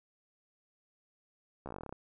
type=slowing click train; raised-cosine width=1 ms; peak=-28 dBFS; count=13; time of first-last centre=1.66-1.926 s; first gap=14 ms; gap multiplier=1.08; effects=none